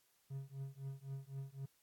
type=tone with tremolo; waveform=triangle; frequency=136.3 Hz; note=C#3; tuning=29 cents flat; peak=-38 dBFS; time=0.3-1.66 s; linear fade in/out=10 ms; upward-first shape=triangle; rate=3.9 Hz; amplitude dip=100%; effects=white hiss -75 dBFS RMS until 1.82 s + AAC 64 kbps